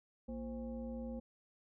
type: tone with frequency modulation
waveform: sine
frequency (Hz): 233.1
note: A#3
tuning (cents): 0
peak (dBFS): -40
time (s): 0.28-1.2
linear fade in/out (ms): 10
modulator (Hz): 290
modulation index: 0.96
effects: none